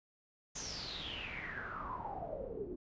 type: noise with low-pass filter sweep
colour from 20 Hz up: pink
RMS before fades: -43 dBFS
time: 0.55-2.76 s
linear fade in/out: 10 ms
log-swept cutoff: 6600 to 340 Hz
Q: 9.8
effects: resampled to 16000 Hz